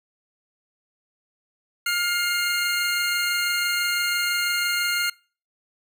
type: tone pair together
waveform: 25% pulse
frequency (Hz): 1408 / 2125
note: F6 / C7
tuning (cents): +14 / +26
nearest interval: perfect fifth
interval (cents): 712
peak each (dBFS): -20 / -22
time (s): 1.86-5.1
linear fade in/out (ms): 5
effects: noise-tail reverb RT60 0.4 s tail -25 dB re dry